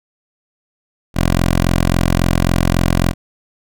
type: tone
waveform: 10% pulse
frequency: 43.65 Hz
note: F1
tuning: in tune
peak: -4 dBFS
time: 1.14-3.14 s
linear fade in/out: 50 ms
effects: none